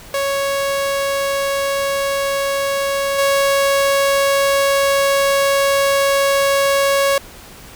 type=tone with level steps; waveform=sawtooth; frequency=554.4 Hz; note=C#5; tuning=in tune; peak=-13 / -9 dBFS; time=0.14-7.18 s; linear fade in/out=2 ms; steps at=3.18 s; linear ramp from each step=10 ms; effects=pink hiss -39 dBFS RMS until 7.75 s